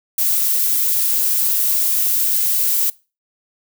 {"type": "noise", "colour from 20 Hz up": "violet", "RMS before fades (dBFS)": -17, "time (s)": [0.18, 2.9], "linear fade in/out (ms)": 5, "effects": ["noise-tail reverb RT60 0.3 s tail -22 dB re dry"]}